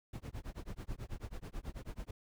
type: noise with tremolo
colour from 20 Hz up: brown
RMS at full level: -40 dBFS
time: 0.13-2.11 s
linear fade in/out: 5 ms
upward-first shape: sine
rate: 9.2 Hz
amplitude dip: 100%
effects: none